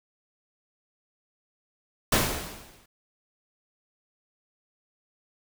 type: noise with exponential decay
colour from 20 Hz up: pink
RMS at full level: -20 dBFS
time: 2.12-2.86 s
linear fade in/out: 5 ms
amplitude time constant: 160 ms
effects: none